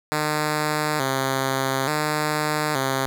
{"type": "tone with vibrato", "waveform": "5% pulse", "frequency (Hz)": 142.5, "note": "C#3", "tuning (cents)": 48, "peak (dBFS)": -10, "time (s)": [0.12, 3.06], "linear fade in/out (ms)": 0, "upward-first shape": "square", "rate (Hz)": 0.57, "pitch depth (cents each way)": 110, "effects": []}